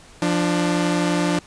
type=tone pair together; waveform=sawtooth; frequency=174 / 296.2 Hz; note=F3 / D4; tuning=-6 / +15 cents; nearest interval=major sixth; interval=921 cents; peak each=-17 dBFS; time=0.22-1.39 s; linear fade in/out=2 ms; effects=pink hiss -47 dBFS RMS until 1.46 s + resampled to 22050 Hz